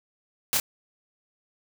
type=noise with echo; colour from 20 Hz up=white; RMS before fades=-24 dBFS; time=0.53-0.57 s; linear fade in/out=0 ms; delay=29 ms; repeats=1; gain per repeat=-2 dB; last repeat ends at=0.599 s; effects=none